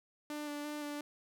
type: tone with vibrato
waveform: sawtooth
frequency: 295 Hz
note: D4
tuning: 8 cents sharp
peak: -35 dBFS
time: 0.3-1.01 s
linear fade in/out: 2 ms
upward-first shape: square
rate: 2.9 Hz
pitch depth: 15 cents each way
effects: none